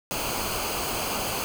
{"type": "noise with comb filter", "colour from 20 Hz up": "pink", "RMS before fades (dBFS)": -29, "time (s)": [0.11, 1.44], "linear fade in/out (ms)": 0, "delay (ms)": 0.54, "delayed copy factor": -0.6, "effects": []}